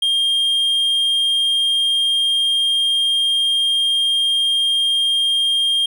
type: tone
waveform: triangle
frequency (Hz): 3213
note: G7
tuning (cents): +42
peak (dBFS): -13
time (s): 0.02-5.86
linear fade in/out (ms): 5
effects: none